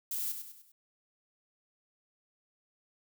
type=noise with echo; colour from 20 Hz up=violet; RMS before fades=-35 dBFS; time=0.11-0.32 s; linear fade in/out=5 ms; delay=100 ms; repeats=4; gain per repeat=-7 dB; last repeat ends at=0.72 s; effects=none